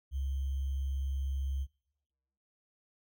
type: tone with sample-and-hold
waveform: sine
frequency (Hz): 67.8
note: C#2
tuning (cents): -38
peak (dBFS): -31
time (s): 0.11-1.67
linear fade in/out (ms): 50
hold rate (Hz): 3150
effects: noise-tail reverb RT60 1.0 s tail -26 dB re dry